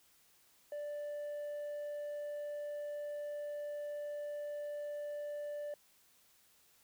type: tone with hard clipping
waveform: triangle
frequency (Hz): 587.3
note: D5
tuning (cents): 0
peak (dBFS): -38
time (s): 0.72-5.74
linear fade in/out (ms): 2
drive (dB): 1
effects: white hiss -68 dBFS RMS until 6.83 s